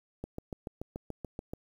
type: click train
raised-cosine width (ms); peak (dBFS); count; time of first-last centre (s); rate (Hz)
2; -24; 10; 0.24-1.535; 6.95
effects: 9-bit